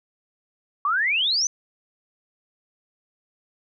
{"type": "exponential sweep", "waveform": "sine", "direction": "up", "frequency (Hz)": [1108.7, 6272], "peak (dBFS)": -19, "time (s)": [0.85, 1.47], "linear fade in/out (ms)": 2, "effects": []}